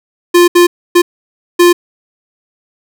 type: tone bursts at uneven times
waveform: square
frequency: 350 Hz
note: F4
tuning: 4 cents sharp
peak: -4 dBFS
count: 4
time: 0.34-0.48 / 0.55-0.67 / 0.95-1.02 / 1.59-1.73 s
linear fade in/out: 10 ms
effects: none